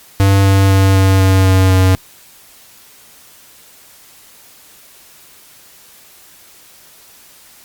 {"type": "tone with pitch steps", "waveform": "square", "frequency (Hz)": [98, 97.27, 96.54, 95.82, 95.1, 94.39, 93.68], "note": ["G2", "G2", "G2", "G2", "F#2", "F#2", "F#2"], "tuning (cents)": [0, -13, -26, -39, 48, 35, 22], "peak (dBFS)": -8, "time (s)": [0.2, 1.95], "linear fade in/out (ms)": 0, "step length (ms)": 250, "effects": ["white hiss -43 dBFS RMS until 7.64 s", "Opus 48 kbps"]}